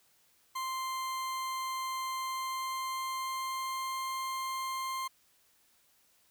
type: tone with pitch glide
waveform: 40% pulse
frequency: 1046.5 to 1053.8 Hz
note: C6 to C6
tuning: 0 to +12 cents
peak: -33 dBFS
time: 0.55-5.08 s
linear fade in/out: 10 ms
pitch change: +12 cents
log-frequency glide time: 2.11-4.02 s
effects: white hiss -68 dBFS RMS until 6.3 s